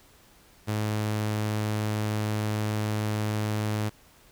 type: tone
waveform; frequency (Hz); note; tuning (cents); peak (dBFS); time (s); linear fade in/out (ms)
sawtooth; 106.6; G#2; +46; -22; 0.67-3.9; 20
effects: pink hiss -57 dBFS RMS until 4.31 s